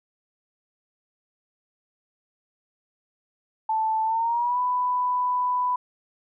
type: tone with pitch glide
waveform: sine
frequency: 880 to 993.5 Hz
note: A5 to B5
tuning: 0 to +10 cents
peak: -21 dBFS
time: 3.69-5.76 s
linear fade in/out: 5 ms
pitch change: +210 cents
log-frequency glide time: 4.04-4.59 s
effects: none